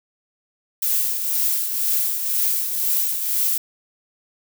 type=noise with tremolo; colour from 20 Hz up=violet; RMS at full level=-19 dBFS; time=0.82-3.58 s; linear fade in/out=5 ms; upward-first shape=triangle; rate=2 Hz; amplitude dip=55%; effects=none